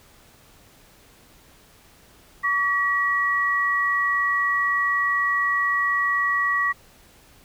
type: tone pair together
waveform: sine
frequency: 1139 / 1919.5 Hz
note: C#6 / B6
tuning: +47 / -50 cents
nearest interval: major sixth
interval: 903 cents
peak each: -23 / -21 dBFS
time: 2.43-6.73 s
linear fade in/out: 20 ms
effects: pink hiss -53 dBFS RMS until 7.44 s